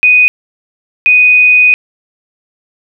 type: tone pair in turn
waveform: sine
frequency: 2489 / 2489 Hz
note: D#7 / D#7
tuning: 0 / 0 cents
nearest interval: unison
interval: 0 cents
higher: neither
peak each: -3 dBFS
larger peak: neither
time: 0.03-0.28 / 1.06-1.74 s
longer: second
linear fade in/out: 0 ms
effects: none